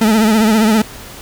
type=tone with vibrato; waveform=40% pulse; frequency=218.1 Hz; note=A3; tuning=15 cents flat; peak=-8 dBFS; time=0.01-0.82 s; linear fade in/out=5 ms; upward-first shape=triangle; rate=15 Hz; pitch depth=86 cents each way; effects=pink hiss -33 dBFS RMS until 1.21 s